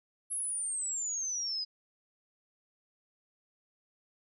sine exponential sweep, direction down, 11000 to 4932 Hz, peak -32 dBFS, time 0.3-1.65 s, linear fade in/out 20 ms, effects none

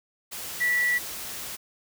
sine tone in noise, 1953 Hz, B6, 20 cents flat, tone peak -21 dBFS, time 0.6-0.99 s, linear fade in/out 20 ms, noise white, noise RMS -36 dBFS, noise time 0.31-1.57 s, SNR +12 dB, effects none

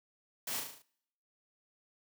white noise with echo, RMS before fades -38 dBFS, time 0.47-0.6 s, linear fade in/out 5 ms, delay 37 ms, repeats 6, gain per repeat -4 dB, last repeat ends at 0.822 s, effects noise-tail reverb RT60 0.8 s tail -26 dB re dry + high-pass 100 Hz 12 dB/octave

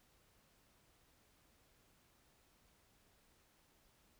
silence, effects pink hiss -72 dBFS RMS until 4.19 s

